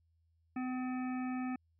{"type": "harmonic tone", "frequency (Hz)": 254.5, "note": "C4", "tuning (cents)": -48, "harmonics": [1, 3, 5, 7, 9, 10], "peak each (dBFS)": [-35, -45, -49, -52, -54, -55], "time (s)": [0.56, 1.56], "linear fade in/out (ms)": 5, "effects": ["added 82 Hz sine -70 dBFS peak until 1.79 s"]}